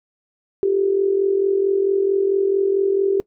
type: tone with amplitude modulation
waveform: sine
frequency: 392 Hz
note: G4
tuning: in tune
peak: -12 dBFS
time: 0.63-3.2 s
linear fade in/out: 0 ms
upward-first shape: sine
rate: 44.5 Hz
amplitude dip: 70%
effects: noise-tail reverb RT60 0.1 s tail -21 dB re dry